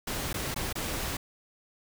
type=noise with dropouts; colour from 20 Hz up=pink; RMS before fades=-33 dBFS; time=0.07-1.17 s; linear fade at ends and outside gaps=5 ms; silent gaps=0.33-0.341 / 0.544-0.56 / 0.728-0.754 s; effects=none